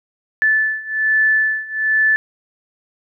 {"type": "beating tone pair", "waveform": "sine", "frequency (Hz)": [1746, 1747.2], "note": ["A6", "A6"], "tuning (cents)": [-14, -13], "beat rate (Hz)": 1.2, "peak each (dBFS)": [-18, -16], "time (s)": [0.42, 2.16], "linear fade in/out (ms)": 0, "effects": []}